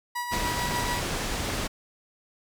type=tone with tremolo; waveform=30% pulse; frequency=970 Hz; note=B5; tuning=31 cents flat; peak=-25 dBFS; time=0.15-1.01 s; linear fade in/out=10 ms; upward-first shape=sine; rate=6.8 Hz; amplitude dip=45%
type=low-pass noise; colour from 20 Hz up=pink; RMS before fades=-30 dBFS; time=0.31-1.68 s; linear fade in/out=20 ms; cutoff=8900 Hz; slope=12 dB/octave
effects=none